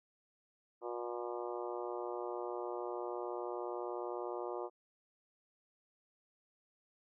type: harmonic tone with a mistuned harmonic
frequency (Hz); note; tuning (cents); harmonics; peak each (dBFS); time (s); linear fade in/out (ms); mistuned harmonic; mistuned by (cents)
120.2; B2; -46; 3 / 4 / 5 / 6 / 7 / 8 / 9 / 10; -42 / -44 / -46 / -48 / -49 / -50 / -51 / -52; 0.81-4.7; 50; 9; -22
effects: none